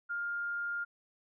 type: tone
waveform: sine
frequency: 1407 Hz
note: F6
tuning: 12 cents sharp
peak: -33 dBFS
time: 0.09-0.85 s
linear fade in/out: 20 ms
effects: none